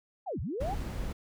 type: linear two-way sweep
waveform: sine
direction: down then up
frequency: 860 to 56.1 to 860 Hz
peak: -32 dBFS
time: 0.26-0.75 s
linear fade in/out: 20 ms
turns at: 0.4 s
type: noise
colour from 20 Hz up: brown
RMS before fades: -35 dBFS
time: 0.6-1.13 s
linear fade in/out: 10 ms
effects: none